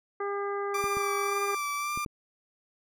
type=harmonic tone; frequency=402.2 Hz; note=G4; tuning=44 cents sharp; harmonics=1 / 2 / 3 / 4 / 5; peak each=-31 / -38 / -35 / -43 / -45 dBFS; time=0.2-1.55 s; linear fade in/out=5 ms
type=tone with vibrato; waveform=30% pulse; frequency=1174.7 Hz; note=D6; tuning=in tune; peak=-27 dBFS; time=0.74-2.05 s; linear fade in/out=5 ms; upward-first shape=sine; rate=1.8 Hz; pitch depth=26 cents each way
type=clicks; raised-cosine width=3 ms; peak=-27 dBFS; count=4; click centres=0.841 / 0.97 / 1.975 / 2.062 s
effects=none